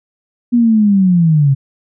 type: linear sweep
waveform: sine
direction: down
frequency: 243.9 to 132.9 Hz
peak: -7 dBFS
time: 0.52-1.55 s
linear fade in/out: 20 ms
effects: none